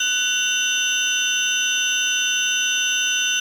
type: tone cluster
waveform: sine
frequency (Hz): 1488 / 2757 / 3011 / 3601 / 6080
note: F#6 / F7 / F#7 / A7 / F#8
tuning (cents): +9 / -23 / +30 / +39 / +46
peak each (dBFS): -24 / -22 / -24 / -26 / -23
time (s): 0-3.4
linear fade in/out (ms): 5
effects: tanh soft clip ceiling -12 dBFS + 7-bit